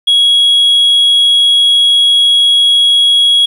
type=tone; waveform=sine; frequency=3322 Hz; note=G#7; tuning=in tune; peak=-3 dBFS; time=0.07-3.46 s; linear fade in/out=10 ms; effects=tanh soft clip ceiling -4 dBFS + 7-bit